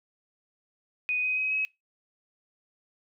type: tone with pitch steps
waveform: sine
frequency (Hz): 2489 / 2511 / 2533 / 2555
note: D#7 / D#7 / D#7 / D#7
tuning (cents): 0 / +15 / +30 / +45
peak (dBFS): -25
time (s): 1.09-1.65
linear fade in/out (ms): 0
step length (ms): 140
effects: noise-tail reverb RT60 0.2 s tail -23 dB re dry